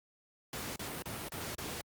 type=noise bursts; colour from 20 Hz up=pink; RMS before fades=-40 dBFS; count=5; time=0.53-1.812 s; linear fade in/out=2 ms; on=230 ms; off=33 ms; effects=high-pass 80 Hz 12 dB/octave + Opus 48 kbps